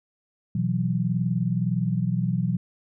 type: chord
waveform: sine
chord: B suspended fourth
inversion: none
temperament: equal with one note detuned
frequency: 123.47 / 165.48 / 185 Hz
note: B2 / E3 / F#3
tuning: 0 / +7 / 0 cents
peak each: -26 dBFS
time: 0.55-2.57 s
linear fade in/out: 5 ms
effects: none